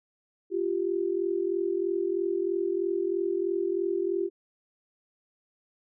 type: tone pair together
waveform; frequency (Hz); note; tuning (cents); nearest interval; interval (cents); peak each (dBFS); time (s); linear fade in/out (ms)
sine; 347.4 / 390.5; F4 / G4; -9 / -7; major second; 202; -28; 0.5-4.3; 50
effects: none